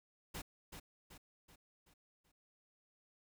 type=noise with echo; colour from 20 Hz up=pink; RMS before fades=-45 dBFS; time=0.34-0.42 s; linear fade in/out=10 ms; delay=380 ms; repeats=5; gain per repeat=-6 dB; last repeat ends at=2.32 s; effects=none